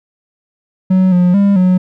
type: tone with pitch steps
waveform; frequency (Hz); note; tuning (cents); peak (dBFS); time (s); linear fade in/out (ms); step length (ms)
triangle; 186.6 / 178.6 / 200 / 183.3; F#3 / F3 / G3 / F#3; +15 / +39 / +35 / -16; -5; 0.9-1.78; 10; 220
effects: none